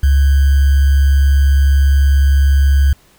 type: tone with sample-and-hold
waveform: sine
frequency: 69.3 Hz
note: C#2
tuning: in tune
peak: -7 dBFS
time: 0.03-2.93 s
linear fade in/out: 5 ms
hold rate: 1575 Hz
effects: pink hiss -50 dBFS RMS until 3.18 s